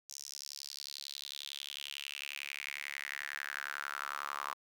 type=tone with high-pass filter sweep; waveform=sawtooth; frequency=71.1 Hz; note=C#2; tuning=45 cents sharp; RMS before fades=-43 dBFS; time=0.09-4.54 s; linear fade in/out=10 ms; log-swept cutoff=6000 to 1100 Hz; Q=5; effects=10-bit